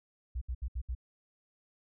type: tone bursts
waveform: sine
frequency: 61.74 Hz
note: B1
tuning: in tune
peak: -32 dBFS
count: 5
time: 0.35-0.951 s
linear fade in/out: 10 ms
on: 65 ms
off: 69 ms
effects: none